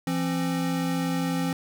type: tone pair together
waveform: square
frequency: 169.9 / 265.8 Hz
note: F3 / C4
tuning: -47 / +27 cents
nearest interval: minor sixth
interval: 774 cents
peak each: -28 dBFS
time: 0.07-1.53 s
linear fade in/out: 2 ms
effects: none